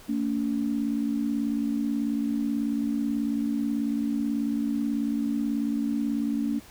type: tone pair together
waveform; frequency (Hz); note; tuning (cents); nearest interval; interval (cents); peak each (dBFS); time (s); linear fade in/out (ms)
sine; 225.9 / 284.2; A3 / C#4; +46 / +43; major third; 397; -27; 0.08-6.6; 20
effects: pink hiss -50 dBFS RMS until 6.7 s